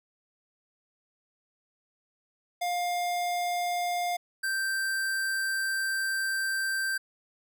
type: tone pair in turn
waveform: square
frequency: 706 / 1566.3 Hz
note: F5 / G6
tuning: +19 / -2 cents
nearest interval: octave + major second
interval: 1379 cents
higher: second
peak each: -28 dBFS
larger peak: neither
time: 2.61-4.17 / 4.43-6.98 s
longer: second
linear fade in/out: 10 ms
effects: none